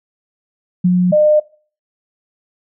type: tone pair in turn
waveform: sine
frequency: 180.1 / 605.8 Hz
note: F#3 / D#5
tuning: -46 / -46 cents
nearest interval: octave + major sixth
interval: 2100 cents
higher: second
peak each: -8 dBFS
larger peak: neither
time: 0.84-1.12 / 1.12-1.4 s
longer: neither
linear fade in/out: 10 ms
effects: noise-tail reverb RT60 0.4 s tail -19 dB re dry